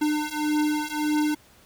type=beating tone pair; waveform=square; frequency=300.5 / 302.2 Hz; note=D4 / D4; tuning=+40 / +50 cents; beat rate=1.7 Hz; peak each=-27 / -26 dBFS; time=0.01-1.35 s; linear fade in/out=10 ms; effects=pink hiss -55 dBFS RMS until 1.65 s